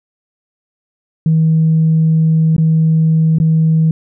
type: tone with dropouts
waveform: sine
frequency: 160 Hz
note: D#3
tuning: 49 cents sharp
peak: -7 dBFS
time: 1.26-3.91 s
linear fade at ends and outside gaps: 2 ms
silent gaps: 2.565-2.581 / 3.385-3.4 s
effects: tanh soft clip ceiling -4 dBFS